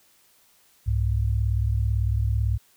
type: tone pair together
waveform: sine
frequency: 65.86 / 103.83 Hz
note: C2 / G#2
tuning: +12 / 0 cents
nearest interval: minor sixth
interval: 788 cents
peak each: -23 dBFS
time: 0.86-2.58 s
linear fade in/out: 20 ms
effects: white hiss -60 dBFS RMS until 2.76 s